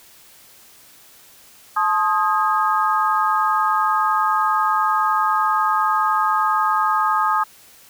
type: tone cluster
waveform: sine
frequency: 867 / 1059 / 1249 / 1624 Hz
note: A5 / C6 / D#6 / G#6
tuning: -26 / +21 / +6 / -39 cents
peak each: -21 / -24 / -18 / -27 dBFS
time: 1.76-7.44 s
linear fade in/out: 10 ms
effects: white hiss -48 dBFS RMS until 7.89 s